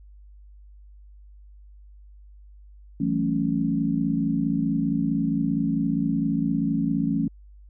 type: chord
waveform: sine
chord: F# minor seventh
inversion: third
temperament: equal with one note detuned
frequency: 164.81 / 189.32 / 220 / 277.2 Hz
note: E3 / F#3 / A3 / C#4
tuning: 0 / +40 / 0 / 0 cents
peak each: -27 / -30 / -26 / -25 dBFS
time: 3-7.28 s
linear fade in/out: 5 ms
effects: added 50 Hz sine -45 dBFS peak until 7.69 s